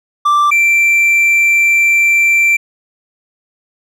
triangle tone pair in turn, 1174.7 / 2349 Hz, D6 / D7, 0 / 0 cents, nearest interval octave, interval 1200 cents, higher second, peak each -6 dBFS, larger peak neither, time 0.25-0.51 / 0.51-2.57 s, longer second, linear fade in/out 10 ms, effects none

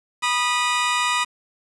20% pulse tone pair together, 978.6 / 1233 Hz, B5 / D#6, -16 / -16 cents, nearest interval major third, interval 400 cents, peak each -17 dBFS, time 0.22-1.25 s, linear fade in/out 20 ms, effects resampled to 22050 Hz + 7-bit

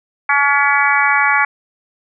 harmonic tone, 283.5 Hz, C#4, 39 cents sharp, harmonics 3 / 4 / 5 / 6 / 7 / 8, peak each -18 / -18 / -18 / -18 / -18 / -18 dBFS, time 0.29-1.45 s, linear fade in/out 5 ms, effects none

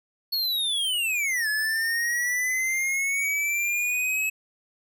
square linear two-way sweep, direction down then up, 4397 to 1700 to 2585 Hz, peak -24 dBFS, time 0.32-4.3 s, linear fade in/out 10 ms, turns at 1.48 s, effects none

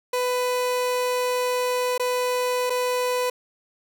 30% pulse tone with dropouts, 498.1 Hz, B4, 15 cents sharp, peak -19 dBFS, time 0.13-3.3 s, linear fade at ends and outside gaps 5 ms, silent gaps 1.979-1.996 / 2.698-2.702 s, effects none

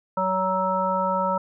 harmonic tone, 187.7 Hz, F#3, 25 cents sharp, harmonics 1 / 3 / 5 / 7, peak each -30 / -26 / -24 / -27 dBFS, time 0.17-1.38 s, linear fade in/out 5 ms, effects none

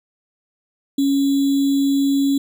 sine tone with sample-and-hold, 277.2 Hz, C#4, in tune, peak -14 dBFS, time 0.98-2.38 s, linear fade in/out 5 ms, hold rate 3675 Hz, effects none

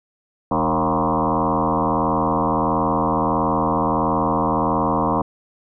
sine tone with frequency modulation, 622.3 Hz, D#5, in tune, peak -16 dBFS, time 0.51-5.22 s, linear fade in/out 5 ms, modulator 81.5 Hz, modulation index 6, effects none

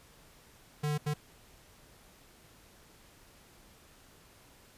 square tone bursts at uneven times, 149.1 Hz, D3, 27 cents sharp, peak -30 dBFS, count 2, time 0.83-0.98 / 1.06-1.14 s, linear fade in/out 10 ms, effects pink hiss -59 dBFS RMS until 4.77 s + resampled to 32000 Hz

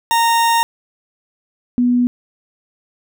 40% pulse / sine tone pair in turn, 925 / 245 Hz, A#5 / B3, -14 / -14 cents, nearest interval octave + major seventh, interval 2300 cents, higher first, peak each -11 dBFS, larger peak neither, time 0.11-0.63 / 1.78-2.07 s, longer first, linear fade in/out 0 ms, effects none

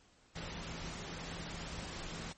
sine tone in noise, 166.7 Hz, E3, 20 cents sharp, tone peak -49 dBFS, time 0.35-2.33 s, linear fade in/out 10 ms, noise pink, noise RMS -44 dBFS, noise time 0.35-2.33 s, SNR -8 dB, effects pink hiss -66 dBFS RMS until 2.37 s + MP3 32 kbps

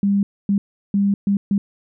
sine tone bursts at uneven times, 200 Hz, G3, 35 cents sharp, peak -14 dBFS, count 5, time 0.03-0.23 / 0.49-0.58 / 0.94-1.14 / 1.27-1.37 / 1.51-1.58 s, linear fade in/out 2 ms, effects none

